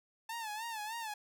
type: tone with vibrato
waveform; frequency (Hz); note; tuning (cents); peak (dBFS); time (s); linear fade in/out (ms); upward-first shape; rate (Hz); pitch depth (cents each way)
sawtooth; 884; A5; +8; -35; 0.29-1.14; 5; sine; 3.3; 100
effects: none